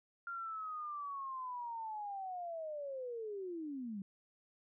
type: linear sweep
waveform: sine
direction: down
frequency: 1396.9 to 187.9 Hz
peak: -40 dBFS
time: 0.27-4.02 s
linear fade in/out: 2 ms
effects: none